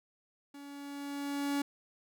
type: tone with level ramp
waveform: 45% pulse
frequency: 283.2 Hz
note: C#4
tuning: 37 cents sharp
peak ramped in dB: -47 to -29 dBFS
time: 0.54-1.62 s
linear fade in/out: 5 ms
effects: none